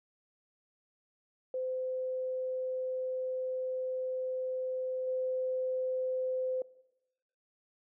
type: tone with level steps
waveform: sine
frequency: 514 Hz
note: C5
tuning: 31 cents flat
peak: -32 / -30 dBFS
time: 1.54-6.62 s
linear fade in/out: 2 ms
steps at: 5.07 s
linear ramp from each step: 5 ms
effects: noise-tail reverb RT60 0.9 s tail -20 dB re dry

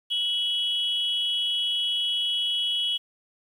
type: tone pair together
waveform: sine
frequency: 2960 / 3316 Hz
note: F#7 / G#7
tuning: 0 / -3 cents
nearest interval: major second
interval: 197 cents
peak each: -25 dBFS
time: 0.1-2.98 s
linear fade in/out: 20 ms
effects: tanh soft clip ceiling -18 dBFS + 9-bit

